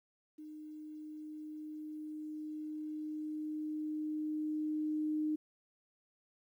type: tone with level ramp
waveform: sine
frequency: 306.5 Hz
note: D#4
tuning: 26 cents flat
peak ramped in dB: -46 to -31 dBFS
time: 0.38-5.36 s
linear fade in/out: 10 ms
effects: 12-bit